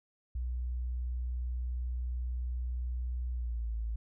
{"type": "tone with pitch glide", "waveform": "sine", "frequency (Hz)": [61.4, 55.66], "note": ["B1", "A1"], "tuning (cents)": [-9, 21], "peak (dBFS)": -32, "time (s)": [0.35, 3.96], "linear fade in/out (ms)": 5, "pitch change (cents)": -170, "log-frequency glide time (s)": [3.33, 3.72], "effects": []}